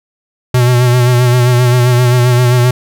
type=tone with vibrato; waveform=square; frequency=123.47 Hz; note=B2; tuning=in tune; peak=-7 dBFS; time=0.54-2.71 s; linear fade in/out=5 ms; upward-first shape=sine; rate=7.6 Hz; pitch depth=39 cents each way; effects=none